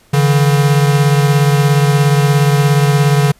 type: beating tone pair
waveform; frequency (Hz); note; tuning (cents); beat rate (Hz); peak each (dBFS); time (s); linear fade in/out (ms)
square; 142.1 / 159.1; C#3 / D#3; +43 / +39; 17; -10 / -16; 0.13-3.32; 10
effects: pink hiss -50 dBFS RMS until 3.39 s + resampled to 32000 Hz